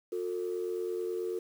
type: tone pair together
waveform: sine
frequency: 360.9 / 450.1 Hz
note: F#4 / A4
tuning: -43 / +39 cents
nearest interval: major third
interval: 382 cents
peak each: -33 / -34 dBFS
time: 0.12-1.39 s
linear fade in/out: 5 ms
effects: tanh soft clip ceiling -25 dBFS + 9-bit